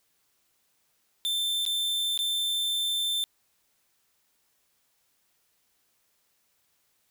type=tone with dropouts; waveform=45% pulse; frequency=3554 Hz; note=A7; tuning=17 cents sharp; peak=-26 dBFS; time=1.25-3.24 s; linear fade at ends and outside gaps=0 ms; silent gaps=1.652-1.663 / 2.176-2.19 s; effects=white hiss -71 dBFS RMS until 7.1 s